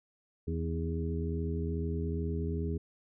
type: harmonic tone with a mistuned harmonic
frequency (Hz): 82.41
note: E2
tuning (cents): 0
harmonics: 1 / 2 / 3 / 4 / 5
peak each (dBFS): -33 / -37 / -40 / -43 / -39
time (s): 0.47-2.78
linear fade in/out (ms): 10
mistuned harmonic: 4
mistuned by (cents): -45
effects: none